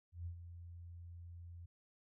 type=tone with ADSR envelope; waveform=sine; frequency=86 Hz; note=F2; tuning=26 cents flat; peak=-40 dBFS; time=0.12-1.66 s; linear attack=140 ms; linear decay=91 ms; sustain=-9 dB; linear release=7 ms; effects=none